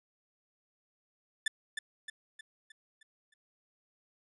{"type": "tone with echo", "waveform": "30% pulse", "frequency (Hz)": 1760, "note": "A6", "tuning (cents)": 0, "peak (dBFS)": -25, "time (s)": [1.46, 1.48], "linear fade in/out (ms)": 5, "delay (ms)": 310, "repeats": 6, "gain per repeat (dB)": -6, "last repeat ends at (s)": 3.34, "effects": ["resampled to 24000 Hz"]}